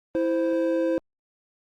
triangle tone pair together, 329.4 / 520 Hz, E4 / C5, -1 / -11 cents, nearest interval minor sixth, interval 790 cents, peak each -22 dBFS, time 0.15-0.98 s, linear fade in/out 0 ms, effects Opus 32 kbps

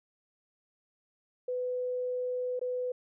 sine tone with dropouts, 499.7 Hz, B4, 20 cents sharp, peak -30 dBFS, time 1.48-2.92 s, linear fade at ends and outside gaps 5 ms, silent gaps 2.594-2.613 s, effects none

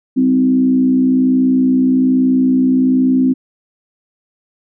sine tone with frequency modulation, 258.9 Hz, C4, 18 cents flat, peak -9 dBFS, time 0.16-3.34 s, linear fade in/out 20 ms, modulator 61.2 Hz, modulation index 0.57, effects none

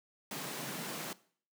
pink high-pass noise, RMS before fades -41 dBFS, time 0.31-1.13 s, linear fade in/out 2 ms, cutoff 130 Hz, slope 96 dB/octave, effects noise-tail reverb RT60 0.5 s tail -19 dB re dry

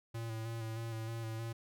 square tone with vibrato, 113.3 Hz, A#2, 49 cents flat, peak -39 dBFS, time 0.14-1.53 s, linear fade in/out 10 ms, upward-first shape square, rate 3.2 Hz, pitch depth 24 cents each way, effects none

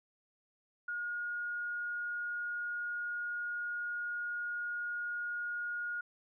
sine tone, 1434 Hz, F6, 45 cents sharp, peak -35 dBFS, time 0.88-6.01 s, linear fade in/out 5 ms, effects none

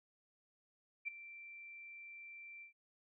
sine tone with ADSR envelope, 2349 Hz, D7, in tune, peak -35 dBFS, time 1.05-2.73 s, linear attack 29 ms, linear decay 9 ms, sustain -15 dB, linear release 110 ms, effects none

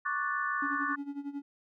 sine chord, D major seventh, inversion third, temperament equal, 1108.7 / 1174.7 / 1480 / 1760 Hz, C#6 / D6 / F#6 / A6, 0 / 0 / 0 / 0 cents, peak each -35 dBFS, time 0.05-0.96 s, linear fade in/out 10 ms
triangle tone with tremolo, 283.1 Hz, C#4, 37 cents sharp, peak -31 dBFS, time 0.62-1.42 s, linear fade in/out 5 ms, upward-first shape sine, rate 11 Hz, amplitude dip 80%
effects none

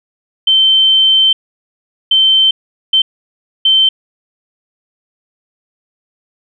sine tone bursts at uneven times, 3100 Hz, G7, 20 cents flat, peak -6 dBFS, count 4, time 0.47-1.33 / 2.11-2.51 / 2.93-3.02 / 3.65-3.89 s, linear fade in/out 5 ms, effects none

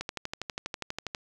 click train, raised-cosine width 0.2 ms, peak -16 dBFS, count 15, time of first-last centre 0.01-1.148 s, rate 12.3 Hz, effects 9-bit

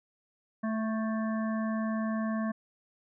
harmonic tone with a mistuned harmonic, 220 Hz, A3, in tune, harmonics 1 / 3 / 5 / 7 / 8, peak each -29 / -38 / -40 / -47 / -45 dBFS, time 0.63-2.52 s, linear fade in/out 10 ms, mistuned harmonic 7, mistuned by +43 cents, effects none

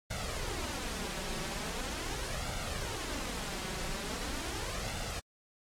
pink noise with flanger, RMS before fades -37 dBFS, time 0.1-5.2 s, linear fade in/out 10 ms, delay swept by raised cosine 1.4 to 5.4 ms, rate 0.41 Hz, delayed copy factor +0.6, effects low-pass 9000 Hz 12 dB/octave + AAC 64 kbps

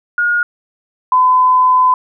sine tone pair in turn, 1433 / 1013.3 Hz, F6 / B5, +44 / +44 cents, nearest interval tritone, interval 600 cents, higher first, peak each -11 / -7 dBFS, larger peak second, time 0.18-0.43 / 1.12-1.94 s, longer second, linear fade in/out 2 ms, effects none

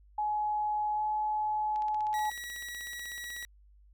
sine tone with pitch glide, 844 to 851.8 Hz, G#5 to G#5, +28 to +44 cents, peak -28 dBFS, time 0.18-2.3 s, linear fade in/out 5 ms, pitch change +16 cents, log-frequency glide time 0.95-1.01 s
click train, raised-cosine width 0.2 ms, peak -33 dBFS, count 28, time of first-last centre 1.76-3.427 s, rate 16.2 Hz
sawtooth tone, 1926 Hz, B6, 44 cents flat, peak -35 dBFS, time 2.14-3.45 s, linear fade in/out 0 ms
effects added 50 Hz sine -56 dBFS peak until 3.93 s

